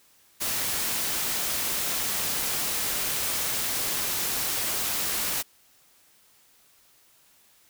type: noise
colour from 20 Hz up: white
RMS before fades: -28 dBFS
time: 0.4-5.43 s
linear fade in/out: 20 ms
effects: white hiss -60 dBFS RMS until 7.69 s